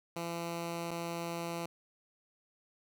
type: tone pair in turn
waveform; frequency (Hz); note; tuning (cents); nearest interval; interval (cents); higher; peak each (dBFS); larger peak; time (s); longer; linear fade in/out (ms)
10% pulse; 169.3 / 169.3; E3 / E3; +46 / +46; unison; 0; neither; -28; neither; 0.16-0.91 / 0.91-1.66; neither; 5
effects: none